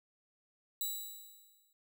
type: tone with exponential decay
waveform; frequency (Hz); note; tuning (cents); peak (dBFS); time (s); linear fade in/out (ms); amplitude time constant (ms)
5% pulse; 3913; B7; -17; -25; 0.81-1.73; 2; 200
effects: none